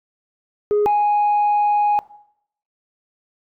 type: tone pair in turn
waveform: sine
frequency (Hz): 416 / 829.7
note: G#4 / G#5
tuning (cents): +3 / -2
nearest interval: octave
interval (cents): 1195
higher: second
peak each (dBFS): -12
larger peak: neither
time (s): 0.71-0.86 / 0.86-1.99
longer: second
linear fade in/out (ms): 0
effects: noise-tail reverb RT60 0.7 s tail -19 dB re dry + tanh soft clip ceiling -12 dBFS